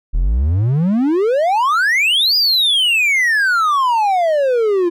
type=exponential two-way sweep; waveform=triangle; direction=up then down; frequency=36.52 to 4978 to 335.9 Hz; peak=-10 dBFS; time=0.13-4.9 s; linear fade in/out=20 ms; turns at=2.36 s; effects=none